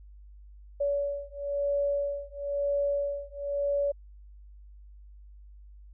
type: beating tone pair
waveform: sine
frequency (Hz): 568 / 569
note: C#5 / C#5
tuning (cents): +42 / +45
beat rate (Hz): 1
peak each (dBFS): -30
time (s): 0.8-3.92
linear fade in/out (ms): 10
effects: added 50 Hz sine -47 dBFS peak until 5.93 s